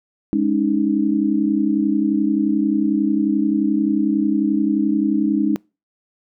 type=chord; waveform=sine; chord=Ab suspended fourth; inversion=none; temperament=equal with one note detuned; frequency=207.7 / 279.8 / 311.1 Hz; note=Ab3 / Db4 / Eb4; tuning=0 / +16 / 0 cents; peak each=-20 / -20 / -19 dBFS; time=0.33-5.56 s; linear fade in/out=0 ms; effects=noise-tail reverb RT60 0.3 s tail -26 dB re dry